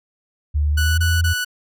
sine tone with pitch glide, 74 to 84.51 Hz, D2 to E2, +14 to +44 cents, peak -15 dBFS, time 0.54-1.34 s, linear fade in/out 20 ms, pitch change +230 cents, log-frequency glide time 0.71-1.04 s
sawtooth tone bursts, 1480 Hz, F#6, in tune, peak -17 dBFS, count 3, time 0.77-1.448 s, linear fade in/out 10 ms, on 210 ms, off 24 ms
effects none

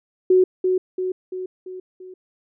sine tone with echo, 370 Hz, F#4, in tune, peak -11 dBFS, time 0.3-0.44 s, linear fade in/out 5 ms, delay 340 ms, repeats 5, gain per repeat -5 dB, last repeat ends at 2.14 s, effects none

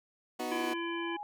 20% pulse chord, B major, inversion none, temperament equal, 246.9 / 311.1 / 370 Hz, B3 / D#4 / F#4, 0 / 0 / 0 cents, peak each -34 dBFS, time 0.39-0.74 s, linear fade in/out 10 ms
harmonic tone, 337.5 Hz, E4, 41 cents sharp, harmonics 1 / 3 / 5 / 7 / 9, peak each -35 / -40 / -42 / -43 / -45 dBFS, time 0.51-1.17 s, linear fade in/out 10 ms
sine tone with exponential growth, 830 Hz, G#5, 1 cent flat, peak -37 dBFS, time 0.58-1.23 s, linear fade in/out 0 ms, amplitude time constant 140 ms
effects none

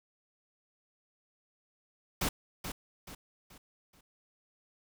pink noise with echo, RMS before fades -31 dBFS, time 2.21-2.29 s, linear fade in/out 5 ms, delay 430 ms, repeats 4, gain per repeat -8 dB, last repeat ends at 4.01 s, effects none

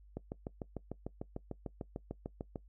click train, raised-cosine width 2 ms, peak -26 dBFS, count 17, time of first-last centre 0.17-2.558 s, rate 6.7 Hz, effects noise-tail reverb RT60 0.1 s tail -20 dB re dry + added 50 Hz sine -56 dBFS peak until 2.68 s

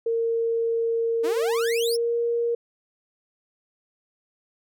sine tone with pitch glide, 459.4 to 469.6 Hz, A#4 to A#4, -25 to +13 cents, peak -21 dBFS, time 0.06-2.55 s, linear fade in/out 5 ms, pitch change +38 cents, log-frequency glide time 1.43-2.16 s
sawtooth exponential sweep, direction up, 285.2 to 5660 Hz, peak -25 dBFS, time 1.23-1.97 s, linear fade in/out 20 ms
effects none

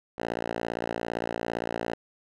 5% pulse tone with band-pass filter, 57.6 Hz, A#1, 20 cents flat, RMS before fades -32 dBFS, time 0.18-1.95 s, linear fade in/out 5 ms, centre 750 Hz, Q 0.52, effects none

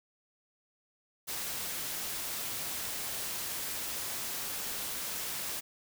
white noise, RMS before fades -37 dBFS, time 1.27-5.61 s, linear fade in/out 20 ms, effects none

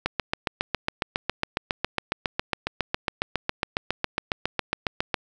click train, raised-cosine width 0.3 ms, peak -7 dBFS, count 38, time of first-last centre 0.06-5.142 s, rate 7.28 Hz, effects none

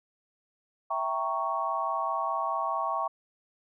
sine chord, E diminished seventh, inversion none, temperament equal with one note detuned, 659.3 / 784 / 929.1 / 1108.7 Hz, E5 / G5 / Bb5 / Db6, 0 / 0 / -6 / 0 cents, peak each -34 / -34 / -34 / -30 dBFS, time 0.9-3.08 s, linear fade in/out 10 ms, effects none

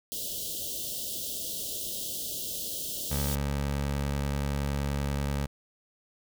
white band-stop noise, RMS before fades -35 dBFS, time 0.12-3.35 s, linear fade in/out 0 ms, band 670 to 2900 Hz, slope 96 dB/octave
20% pulse tone, 70.5 Hz, C#2, 30 cents sharp, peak -23 dBFS, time 3.1-5.47 s, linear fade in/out 20 ms
effects none

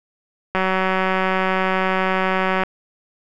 click train, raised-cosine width 0.5 ms, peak -5 dBFS, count 393, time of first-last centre 0.55-2.635 s, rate 188 Hz, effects none

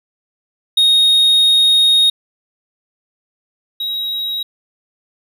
triangle tone pair in turn, 3729 / 3827 Hz, A#7 / A#7, 0 / +45 cents, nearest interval unison, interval 45 cents, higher second, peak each -7 / -17 dBFS, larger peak first, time 0.77-2.1 / 3.8-4.43 s, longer first, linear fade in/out 5 ms, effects none

